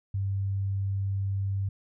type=tone; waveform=sine; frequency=98 Hz; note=G2; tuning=in tune; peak=-26 dBFS; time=0.14-1.69 s; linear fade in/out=5 ms; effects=none